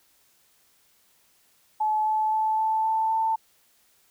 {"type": "tone with pitch steps", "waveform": "sine", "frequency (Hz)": [860, 866, 872, 878.1, 884.2, 890.3], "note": ["A5", "A5", "A5", "A5", "A5", "A5"], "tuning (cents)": [-40, -28, -16, -4, 8, 20], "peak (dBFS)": -21, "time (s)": [1.8, 3.36], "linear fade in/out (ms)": 10, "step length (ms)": 260, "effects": ["white hiss -63 dBFS RMS until 4.1 s"]}